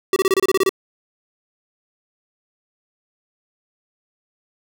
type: tone bursts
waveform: square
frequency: 383.6 Hz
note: G4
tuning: 37 cents flat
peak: -14 dBFS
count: 10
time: 0.13-0.693 s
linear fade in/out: 2 ms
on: 32 ms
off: 27 ms
effects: none